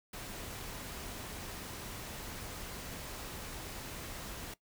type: noise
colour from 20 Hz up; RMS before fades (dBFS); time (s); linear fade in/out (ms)
pink; -44; 0.13-4.54; 5
effects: noise-tail reverb RT60 0.1 s tail -18 dB re dry